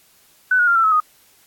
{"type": "tone with pitch steps", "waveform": "sine", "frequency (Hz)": [1500, 1444.7, 1391.5, 1340.2, 1290.8, 1243.3], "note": ["F#6", "F#6", "F6", "E6", "E6", "D#6"], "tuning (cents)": [23, -42, -7, 28, -37, -2], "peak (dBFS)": -12, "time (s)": [0.51, 1.002], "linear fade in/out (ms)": 5, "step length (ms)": 82, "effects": ["white hiss -54 dBFS RMS until 1.46 s", "AAC 64 kbps"]}